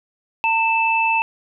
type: tone pair together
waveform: sine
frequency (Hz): 905.3 / 2637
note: A5 / E7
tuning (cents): +49 / 0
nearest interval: octave + perfect fifth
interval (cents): 1851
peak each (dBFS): -18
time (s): 0.44-1.22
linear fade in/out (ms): 0
effects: none